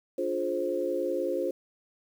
sine chord, D half-diminished seventh, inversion none, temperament just, 293.7 / 352.4 / 422.9 / 528.6 Hz, D4 / F4 / Ab4 / C5, 0 / +16 / +31 / +18 cents, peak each -36 / -31 / -35 / -30 dBFS, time 0.18-1.51 s, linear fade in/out 5 ms, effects 9-bit

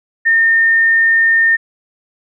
sine tone, 1820 Hz, A#6, 42 cents flat, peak -8 dBFS, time 0.25-1.57 s, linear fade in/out 20 ms, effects none

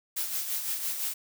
blue noise with tremolo, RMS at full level -30 dBFS, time 0.16-1.14 s, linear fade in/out 10 ms, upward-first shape sine, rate 5.9 Hz, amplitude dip 50%, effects none

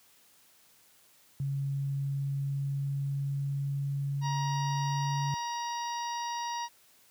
sine tone with pitch glide, 138.59 to 140.61 Hz, C#3 to C#3, 0 to +25 cents, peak -29 dBFS, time 1.4-5.34 s, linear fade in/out 0 ms, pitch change +25 cents, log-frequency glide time 1.7-5.1 s
harmonic tone, 947 Hz, A#5, 27 cents sharp, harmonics 1 / 2 / 3 / 4 / 5 / 6, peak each -33 / -44 / -47 / -47 / -47 / -44 dBFS, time 4.21-6.69 s, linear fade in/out 50 ms
effects white hiss -62 dBFS RMS until 7.1 s + high-pass 60 Hz 12 dB/octave

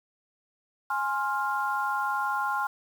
sine chord, F minor, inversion first, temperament equal with one note detuned, 830.6 / 1056.2 / 1396.9 Hz, Ab5 / C6 / F6, 0 / +16 / 0 cents, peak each -30 dBFS, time 0.9-2.67 s, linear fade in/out 5 ms, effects 8-bit

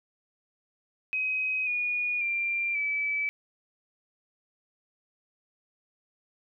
sine tone with pitch steps, 2528 / 2450 / 2375 / 2302 Hz, D#7 / D#7 / D7 / D7, +27 / -27 / +19 / -35 cents, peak -26 dBFS, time 1.13-3.29 s, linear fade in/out 0 ms, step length 540 ms, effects none

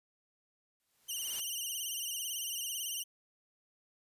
white noise with exponential growth, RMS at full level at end -44 dBFS, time 0.8-1.4 s, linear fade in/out 0 ms, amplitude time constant 130 ms
10% pulse tone with vibrato, 2960 Hz, F#7, in tune, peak -28 dBFS, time 1.08-3.04 s, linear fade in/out 20 ms, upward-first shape sine, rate 18 Hz, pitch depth 93 cents each way
effects resampled to 32000 Hz

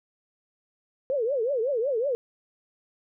sine tone with vibrato, 504 Hz, B4, 35 cents sharp, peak -23 dBFS, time 1.1-2.15 s, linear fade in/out 0 ms, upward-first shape triangle, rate 5.4 Hz, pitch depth 290 cents each way, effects none

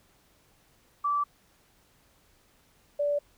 sine tone pair in turn, 1161 / 580.5 Hz, D6 / D5, -20 / -20 cents, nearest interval octave, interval 1200 cents, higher first, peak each -24 dBFS, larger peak neither, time 1.04-1.24 / 2.99-3.19 s, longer neither, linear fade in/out 10 ms, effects pink hiss -64 dBFS RMS until 3.37 s

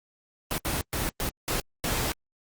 pink noise bursts at uneven times, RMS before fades -28 dBFS, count 6, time 0.51-0.58 / 0.65-0.81 / 0.93-1.09 / 1.2-1.29 / 1.48-1.6 / 1.84-2.12 s, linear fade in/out 0 ms, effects Opus 24 kbps

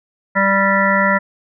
harmonic tone, 196 Hz, G3, in tune, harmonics 1 / 3 / 5 / 7 / 9 / 10, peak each -19 / -19 / -19 / -19 / -19 / -19 dBFS, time 0.35-1.19 s, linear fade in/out 20 ms, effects none

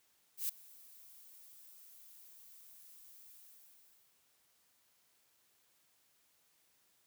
violet noise with ADSR envelope, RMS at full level -34 dBFS, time 0.37-4.2 s, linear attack 120 ms, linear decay 6 ms, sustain -24 dB, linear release 870 ms, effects white hiss -73 dBFS RMS until 7.06 s + high-pass 60 Hz 12 dB/octave

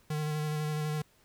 square tone with vibrato, 152.1 Hz, D#3, 39 cents flat, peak -31 dBFS, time 0.1-1.02 s, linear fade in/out 5 ms, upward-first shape square, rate 12 Hz, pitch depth 15 cents each way, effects pink hiss -65 dBFS RMS until 1.24 s

